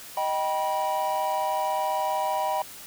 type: chord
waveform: triangle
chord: Eb augmented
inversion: none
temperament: just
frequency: 622.3 / 777.8 / 972.3 Hz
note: Eb5 / G5 / B5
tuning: 0 / -14 / -27 cents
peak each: -28 / -26 / -26 dBFS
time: 0.17-2.62 s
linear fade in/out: 2 ms
effects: white hiss -43 dBFS RMS until 2.86 s